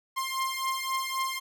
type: beating tone pair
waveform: sawtooth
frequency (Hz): 1055 / 1058.8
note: C6 / C6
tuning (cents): +14 / +20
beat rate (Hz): 3.8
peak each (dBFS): -28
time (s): 0.16-1.4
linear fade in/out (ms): 20
effects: none